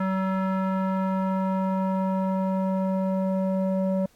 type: tone with low-pass filter sweep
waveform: square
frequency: 189.8 Hz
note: F#3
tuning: 44 cents sharp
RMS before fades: -25 dBFS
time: 0-4.06 s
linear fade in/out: 5 ms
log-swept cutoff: 1400 to 630 Hz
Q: 2.3
effects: pink hiss -61 dBFS RMS until 4.15 s + AAC 64 kbps